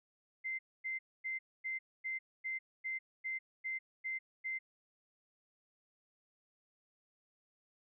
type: tone bursts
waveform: sine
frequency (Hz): 2079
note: C7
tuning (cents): -12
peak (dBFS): -36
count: 11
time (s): 0.44-4.59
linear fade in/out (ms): 20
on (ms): 150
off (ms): 250
effects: none